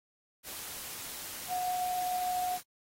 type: tone in noise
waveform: sine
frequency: 728 Hz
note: F#5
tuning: 28 cents flat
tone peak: -30 dBFS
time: 1.48-2.59 s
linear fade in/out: 50 ms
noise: white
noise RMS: -42 dBFS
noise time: 0.43-2.63 s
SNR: +9 dB
effects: AAC 48 kbps